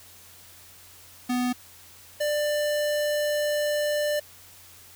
square tone pair in turn, 248.1 / 593.2 Hz, B3 / D5, +8 / +17 cents, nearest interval octave + minor third, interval 1509 cents, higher second, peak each -24 dBFS, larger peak neither, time 1.29-1.53 / 2.2-4.2 s, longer second, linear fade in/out 10 ms, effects added 89 Hz sine -59 dBFS peak until 4.95 s + white hiss -50 dBFS RMS until 4.95 s

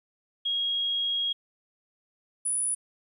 sine tone pair in turn, 3283 / 9838 Hz, G#7 / D#9, -21 / -21 cents, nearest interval octave + perfect fifth, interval 1900 cents, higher second, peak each -25 dBFS, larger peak neither, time 0.45-1.33 / 2.45-2.75 s, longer first, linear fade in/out 10 ms, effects 11-bit

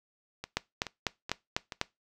two click trains, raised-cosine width 0.2 ms, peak -20 / -10 dBFS, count 4 / 6, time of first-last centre 0.44-1.722 / 0.57-1.814 s, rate 2.34 / 4.02 Hz, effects noise-tail reverb RT60 0.2 s tail -21 dB re dry

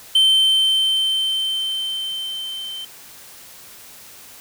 triangle tone with level ramp, 3100 Hz, G7, 20 cents flat, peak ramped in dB -9 to -27 dBFS, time 0.15-2.85 s, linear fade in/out 5 ms, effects white hiss -42 dBFS RMS until 4.4 s

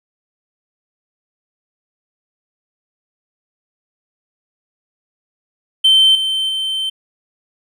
triangle tone with level steps, 3100 Hz, G7, 20 cents flat, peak -5 / -14 / -16 dBFS, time 5.84-6.9 s, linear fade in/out 10 ms, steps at 6.15 / 6.49 s, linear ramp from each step 2 ms, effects tanh soft clip ceiling -2 dBFS

